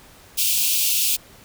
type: high-pass noise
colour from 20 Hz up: white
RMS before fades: -20 dBFS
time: 0.37-1.17 s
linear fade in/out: 20 ms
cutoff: 2400 Hz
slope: 96 dB/octave
effects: pink hiss -48 dBFS RMS until 1.44 s